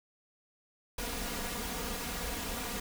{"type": "noise with comb filter", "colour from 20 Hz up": "pink", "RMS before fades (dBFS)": -37, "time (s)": [0.98, 2.8], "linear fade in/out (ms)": 5, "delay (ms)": 4.2, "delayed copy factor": 0.8, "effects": []}